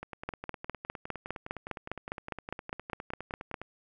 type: two click trains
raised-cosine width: 0.5 ms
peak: -18 / -24 dBFS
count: 17 / 36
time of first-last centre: 0.29-3.542 / 0.03-3.616 s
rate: 4.92 / 9.76 Hz
effects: none